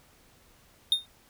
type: tone with exponential decay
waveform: triangle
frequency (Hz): 3666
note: A#7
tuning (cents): -30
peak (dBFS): -15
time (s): 0.92-1.06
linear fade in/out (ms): 1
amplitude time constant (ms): 29
effects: pink hiss -60 dBFS RMS until 1.29 s